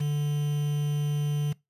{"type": "tone with quantisation", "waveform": "triangle", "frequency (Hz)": 146.83, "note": "D3", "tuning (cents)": 0, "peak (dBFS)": -22, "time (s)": [0, 1.53], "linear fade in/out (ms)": 10, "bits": 7, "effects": ["noise-tail reverb RT60 0.2 s tail -22 dB re dry", "resampled to 32000 Hz"]}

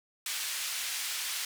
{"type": "band-pass noise", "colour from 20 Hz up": "pink", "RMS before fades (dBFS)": -35, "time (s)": [0.26, 1.45], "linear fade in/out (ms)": 2, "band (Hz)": [2300, 14000], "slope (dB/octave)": 12, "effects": []}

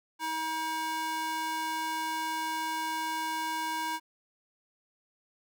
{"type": "tone with high-pass filter", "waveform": "square", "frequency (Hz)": 318.8, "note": "D#4", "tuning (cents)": 42, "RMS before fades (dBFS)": -33, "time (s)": [0.19, 4], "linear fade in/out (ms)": 50, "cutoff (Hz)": 820, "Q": 1.7, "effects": []}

